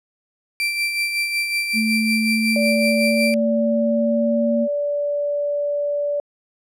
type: tone with tremolo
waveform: 35% pulse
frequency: 2349 Hz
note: D7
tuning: in tune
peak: -16 dBFS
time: 0.6-3.34 s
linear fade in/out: 0 ms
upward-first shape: sine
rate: 5.4 Hz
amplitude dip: 45%
type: tone with pitch glide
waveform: sine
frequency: 220 to 231.2 Hz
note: A3 to A#3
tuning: 0 to -14 cents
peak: -18 dBFS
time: 1.73-4.68 s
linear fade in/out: 50 ms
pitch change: +86 cents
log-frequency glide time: 2.17-4.55 s
type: tone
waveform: sine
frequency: 580 Hz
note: D5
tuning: 22 cents flat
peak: -19 dBFS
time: 2.56-6.2 s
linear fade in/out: 2 ms
effects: low-pass 12000 Hz 12 dB/octave